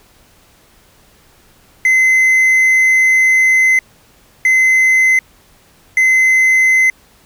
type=tone bursts at uneven times; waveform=triangle; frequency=2052 Hz; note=C7; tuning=34 cents flat; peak=-6 dBFS; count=3; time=1.85-3.79 / 4.45-5.19 / 5.97-6.9 s; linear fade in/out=2 ms; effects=pink hiss -49 dBFS RMS until 7.25 s